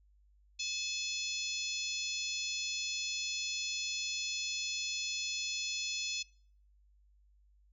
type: harmonic tone with a mistuned harmonic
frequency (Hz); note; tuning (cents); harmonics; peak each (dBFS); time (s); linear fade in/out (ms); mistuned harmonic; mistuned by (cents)
860; A5; -40; 3 / 4 / 5 / 6 / 7 / 8; -40 / -41 / -42 / -43 / -43 / -44; 0.59-6.23; 10; 5; -27
effects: noise-tail reverb RT60 0.6 s tail -26 dB re dry + added 50 Hz sine -63 dBFS peak until 7.72 s